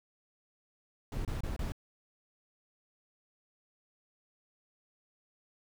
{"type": "noise bursts", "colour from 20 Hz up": "brown", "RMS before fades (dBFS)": -35, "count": 4, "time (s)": [1.12, 1.721], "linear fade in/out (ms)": 2, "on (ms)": 130, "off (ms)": 27, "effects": []}